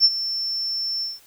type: tone with ADSR envelope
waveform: sine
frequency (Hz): 5380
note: E8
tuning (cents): +34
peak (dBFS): -9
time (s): 0-1.2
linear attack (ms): 45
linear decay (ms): 46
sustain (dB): -14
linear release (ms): 180
effects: white hiss -53 dBFS RMS until 1.26 s